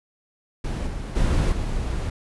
brown noise with level steps, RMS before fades -26 / -30 / -20 / -26 dBFS, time 0.64-2.1 s, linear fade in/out 5 ms, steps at 0.86 / 1.15 / 1.51 s, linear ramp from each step 20 ms, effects resampled to 24000 Hz

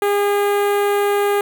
sawtooth tone with notch filter, 406.8 Hz, G#4, 36 cents flat, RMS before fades -17 dBFS, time 0.02-1.41 s, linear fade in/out 2 ms, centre 5200 Hz, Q 0.52, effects none

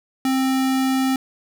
square tone, 263.6 Hz, C4, 13 cents sharp, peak -18 dBFS, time 0.25-1.16 s, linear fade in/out 2 ms, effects none

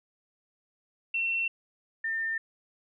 sine tone pair in turn, 2708 / 1804 Hz, E7 / A6, +46 / +43 cents, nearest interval perfect fifth, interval 703 cents, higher first, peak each -26 / -28 dBFS, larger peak first, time 1.14-1.48 / 2.04-2.38 s, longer neither, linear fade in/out 5 ms, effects none

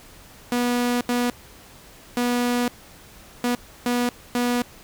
sawtooth tone bursts at uneven times, 243.4 Hz, B3, 25 cents flat, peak -16 dBFS, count 6, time 0.52-1.01 / 1.09-1.3 / 2.17-2.68 / 3.44-3.55 / 3.86-4.09 / 4.35-4.62 s, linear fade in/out 2 ms, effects pink hiss -47 dBFS RMS until 4.83 s

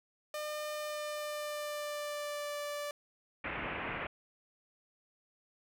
sawtooth tone with pitch glide, 603 to 584.5 Hz, D5 to D5, +46 to -8 cents, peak -33 dBFS, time 0.34-2.91 s, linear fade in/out 2 ms, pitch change -54 cents, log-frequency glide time 0.73-2.61 s
white low-pass noise, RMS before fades -39 dBFS, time 3.44-4.07 s, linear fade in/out 5 ms, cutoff 2600 Hz, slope 48 dB/octave
effects none

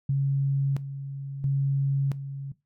sine tone with tremolo, 138 Hz, C#3, 7 cents flat, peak -21 dBFS, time 0.09-2.52 s, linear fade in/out 5 ms, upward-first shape square, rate 0.74 Hz, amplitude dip 70%, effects noise-tail reverb RT60 0.2 s tail -17 dB re dry

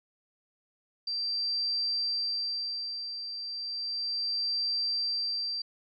sine tone with tremolo, 4699 Hz, D8, in tune, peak -27 dBFS, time 1.07-5.62 s, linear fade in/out 5 ms, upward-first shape sine, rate 0.34 Hz, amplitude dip 60%, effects none

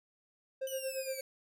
triangle tone with tremolo, 530 Hz, C5, 22 cents sharp, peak -31 dBFS, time 0.61-1.21 s, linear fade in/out 10 ms, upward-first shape sine, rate 8.6 Hz, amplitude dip 80%
10% pulse exponential sweep, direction down, 3012 to 2247 Hz, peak -34 dBFS, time 0.67-1.21 s, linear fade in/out 2 ms
effects none

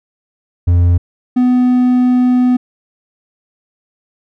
triangle tone pair in turn, 87.31 / 249.7 Hz, F2 / B3, 0 / +19 cents, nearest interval octave + tritone, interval 1819 cents, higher second, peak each -5 / -6 dBFS, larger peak first, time 0.67-0.98 / 1.36-2.57 s, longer second, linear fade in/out 10 ms, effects none

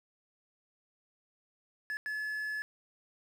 triangle tone bursts at uneven times, 1715 Hz, A6, 45 cents flat, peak -32 dBFS, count 2, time 1.9-1.97 / 2.06-2.62 s, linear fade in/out 0 ms, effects 10-bit

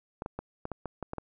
clicks, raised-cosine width 1 ms, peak -21 dBFS, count 9, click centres 0.221 / 0.261 / 0.39 / 0.654 / 0.717 / 0.857 / 1.027 / 1.134 / 1.183 s, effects none

